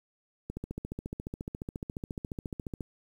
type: click train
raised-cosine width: 3 ms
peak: -23 dBFS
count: 34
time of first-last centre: 0.5-2.808 s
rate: 14.3 Hz
effects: 9-bit